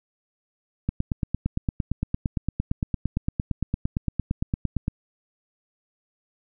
click train, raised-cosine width 5 ms, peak -11 dBFS, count 36, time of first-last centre 0.89-4.881 s, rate 8.77 Hz, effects none

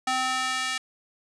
square tone with high-pass filter sweep, 258.1 Hz, C4, 23 cents flat, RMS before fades -27 dBFS, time 0.07-0.78 s, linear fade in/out 5 ms, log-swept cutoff 810 to 1900 Hz, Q 1.1, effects resampled to 22050 Hz

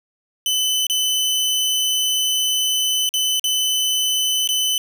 sawtooth tone with dropouts, 3023 Hz, F#7, 36 cents sharp, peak -14 dBFS, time 0.46-4.78 s, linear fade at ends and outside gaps 1 ms, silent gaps 0.868-0.898 / 3.091-3.139 / 3.396-3.441 / 4.475-4.489 s, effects none

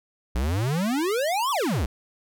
square exponential two-way sweep, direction up then down, 56.2 to 1174.7 to 56.2 Hz, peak -23 dBFS, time 0.35-1.86 s, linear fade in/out 5 ms, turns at 1.51 s, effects none

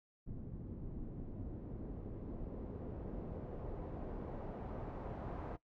pink noise with low-pass filter sweep, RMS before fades -45 dBFS, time 0.26-5.57 s, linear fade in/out 20 ms, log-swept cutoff 240 to 870 Hz, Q 1.1, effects noise-tail reverb RT60 0.1 s tail -17 dB re dry

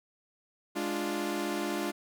sawtooth chord, D diminished, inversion second, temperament equal, 207.7 / 293.7 / 349.2 Hz, Ab3 / D4 / F4, 0 / 0 / 0 cents, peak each -33 / -31 / -30 dBFS, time 0.75-1.92 s, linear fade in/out 20 ms, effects none

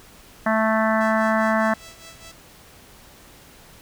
harmonic tone, 220 Hz, A3, in tune, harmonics 1 / 3 / 4 / 5 / 6 / 7 / 8 / 9, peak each -22 / -22 / -27 / -26 / -29 / -29 / -27 / -33 dBFS, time 0.46-1.74 s, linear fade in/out 5 ms
5% pulse tone with tremolo, 659.3 Hz, E5, in tune, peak -29 dBFS, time 1-2.32 s, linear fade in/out 10 ms, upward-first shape sine, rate 4.9 Hz, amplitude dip 75%
effects pink hiss -48 dBFS RMS until 3.81 s

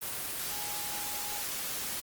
sine tone in noise, 828 Hz, G#5, 5 cents flat, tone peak -44 dBFS, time 0.5-1.43 s, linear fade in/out 20 ms, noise white, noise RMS -36 dBFS, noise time 0.01-2.01 s, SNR -11 dB, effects Opus 24 kbps

